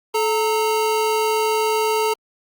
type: tone pair together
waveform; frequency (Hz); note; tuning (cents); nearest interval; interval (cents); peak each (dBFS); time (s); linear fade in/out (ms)
square; 433.3 / 920; A4 / A#5; -27 / -23; octave + minor second; 1304; -20 / -22; 0.14-2.14; 10
effects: Opus 48 kbps